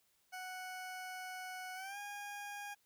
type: tone with pitch glide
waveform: 20% pulse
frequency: 740 to 816.4 Hz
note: F#5 to G#5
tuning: 0 to -30 cents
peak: -39 dBFS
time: 0.32-2.75 s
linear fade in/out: 20 ms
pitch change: +170 cents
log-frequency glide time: 1.75-1.98 s
effects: white hiss -75 dBFS RMS until 2.85 s